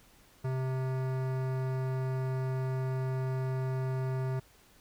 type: tone with hard clipping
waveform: sine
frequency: 130.6 Hz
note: C3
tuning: 3 cents flat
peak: -32 dBFS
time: 0.44-4.4 s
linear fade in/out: 10 ms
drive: 18 dB
effects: pink hiss -61 dBFS RMS until 4.8 s